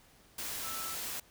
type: tone in noise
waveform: sine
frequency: 1318.5 Hz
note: E6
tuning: in tune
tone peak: -43 dBFS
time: 0.64-0.95 s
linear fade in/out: 5 ms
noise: white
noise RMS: -39 dBFS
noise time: 0.38-1.2 s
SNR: -7 dB
effects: pink hiss -62 dBFS RMS until 1.3 s